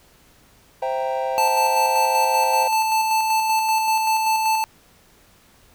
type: chord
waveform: triangle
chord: C dominant seventh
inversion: none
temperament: equal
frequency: 523.3 / 659.3 / 784 / 932.3 Hz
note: C5 / E5 / G5 / Bb5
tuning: 0 / 0 / 0 / 0 cents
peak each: -23 / -27 / -24 / -28 dBFS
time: 0.82-2.68 s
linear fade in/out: 5 ms
type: tone with tremolo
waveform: square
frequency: 880 Hz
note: A5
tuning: in tune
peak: -17 dBFS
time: 1.38-4.64 s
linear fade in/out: 0 ms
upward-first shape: square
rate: 5.2 Hz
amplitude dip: 30%
effects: pink hiss -54 dBFS RMS until 5.74 s